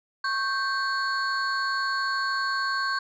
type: tone cluster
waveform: sine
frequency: 1097 / 1564 / 4385 Hz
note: C#6 / G6 / C#8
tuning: -18 / -4 / -20 cents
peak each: -27 / -26 / -31 dBFS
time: 0.24-2.99 s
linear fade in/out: 5 ms
effects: tanh soft clip ceiling -19 dBFS